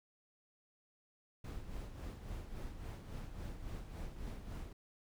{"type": "noise with tremolo", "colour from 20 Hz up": "brown", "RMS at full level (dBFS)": -43, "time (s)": [1.44, 4.73], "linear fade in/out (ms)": 5, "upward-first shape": "sine", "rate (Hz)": 3.6, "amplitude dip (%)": 55, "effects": []}